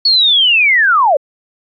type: linear sweep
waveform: sine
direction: down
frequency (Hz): 4435 to 523.3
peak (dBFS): -7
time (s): 0.05-1.17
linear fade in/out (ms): 5
effects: AAC 64 kbps